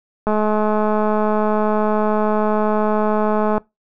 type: click train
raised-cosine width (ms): 1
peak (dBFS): -6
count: 706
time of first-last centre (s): 0.27-3.58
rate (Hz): 213
effects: noise-tail reverb RT60 0.2 s tail -23 dB re dry

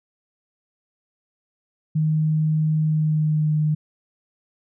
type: tone with pitch glide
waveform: sine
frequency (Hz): 155.56 to 152.89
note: D#3 to D#3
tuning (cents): 0 to -30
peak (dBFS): -17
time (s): 1.95-3.75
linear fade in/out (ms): 10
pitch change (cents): -30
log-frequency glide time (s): 2.83-3.52
effects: none

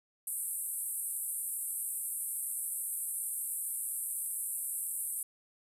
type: band-pass noise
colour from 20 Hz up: pink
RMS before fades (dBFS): -37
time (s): 0.27-5.23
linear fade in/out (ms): 2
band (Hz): 8300 to 13000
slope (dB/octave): 96
effects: none

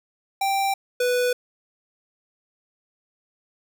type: tone pair in turn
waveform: square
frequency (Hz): 784 / 493.9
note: G5 / B4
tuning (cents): 0 / 0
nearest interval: minor sixth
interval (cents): 800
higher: first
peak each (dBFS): -21 / -20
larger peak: second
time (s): 0.41-0.74 / 1-1.33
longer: neither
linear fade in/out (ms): 5
effects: none

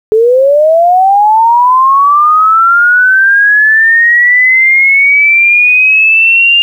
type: linear sweep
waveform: sine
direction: up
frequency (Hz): 425.6 to 2814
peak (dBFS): -3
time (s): 0.12-6.62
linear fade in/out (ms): 0
effects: 7-bit

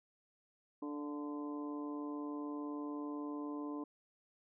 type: harmonic tone with a mistuned harmonic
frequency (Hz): 146.83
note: D3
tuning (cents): 0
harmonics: 2 / 3 / 4 / 5 / 6 / 7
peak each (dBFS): -40 / -49 / -54 / -57 / -56 / -50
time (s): 0.82-3.84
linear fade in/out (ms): 5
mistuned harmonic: 5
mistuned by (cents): -38
effects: none

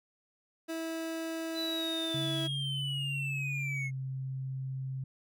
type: tone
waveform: 30% pulse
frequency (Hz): 326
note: E4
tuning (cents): -19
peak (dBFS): -32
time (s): 0.68-2.48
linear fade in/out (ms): 20
type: linear sweep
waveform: triangle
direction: down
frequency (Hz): 4014 to 2152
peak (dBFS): -33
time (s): 1.54-3.91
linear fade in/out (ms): 50
type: tone with pitch glide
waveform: sine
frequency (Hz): 138.59 to 132.33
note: C#3 to C3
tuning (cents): 0 to +20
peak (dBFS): -34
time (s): 2.14-5.04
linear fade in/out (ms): 5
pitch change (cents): -80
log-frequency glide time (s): 3.73-3.92
effects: none

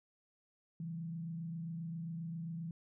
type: tone with frequency modulation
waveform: sine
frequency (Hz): 165.5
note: E3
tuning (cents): +7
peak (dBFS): -39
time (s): 0.8-2.71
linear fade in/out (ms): 2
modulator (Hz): 27.5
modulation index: 0.42
effects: none

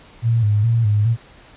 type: tone with vibrato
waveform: sine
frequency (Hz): 110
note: A2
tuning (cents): 0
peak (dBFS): -13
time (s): 0.22-1.17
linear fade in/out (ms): 50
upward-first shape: square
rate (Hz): 2.4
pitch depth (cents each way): 87
effects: pink hiss -46 dBFS RMS until 1.56 s + resampled to 8000 Hz

